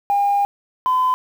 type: tone pair in turn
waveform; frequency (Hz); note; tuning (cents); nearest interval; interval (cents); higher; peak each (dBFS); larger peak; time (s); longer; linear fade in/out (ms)
sine; 807 / 1016.8; G#5 / C6; -50 / -50; major third; 400; second; -13; neither; 0.1-0.45 / 0.86-1.14; first; 0
effects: tanh soft clip ceiling -11 dBFS + 7-bit